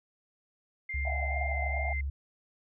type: tone with vibrato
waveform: sine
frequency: 2093 Hz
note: C7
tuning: in tune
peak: -34 dBFS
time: 0.89-2.01 s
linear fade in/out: 5 ms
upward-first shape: square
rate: 2.4 Hz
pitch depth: 9 cents each way
type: tone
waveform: sine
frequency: 69.3 Hz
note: C#2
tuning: in tune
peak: -30 dBFS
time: 0.94-2.1 s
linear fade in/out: 5 ms
type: band-pass noise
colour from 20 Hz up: pink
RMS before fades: -38 dBFS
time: 1.05-1.93 s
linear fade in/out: 5 ms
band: 640 to 780 Hz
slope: 96 dB/octave
effects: none